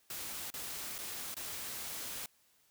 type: noise with dropouts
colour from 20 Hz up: white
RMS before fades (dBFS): -42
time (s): 0.1-2.26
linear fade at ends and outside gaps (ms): 2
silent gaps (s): 0.503-0.539 / 0.982-0.987 / 1.343-1.366
effects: white hiss -70 dBFS RMS until 2.7 s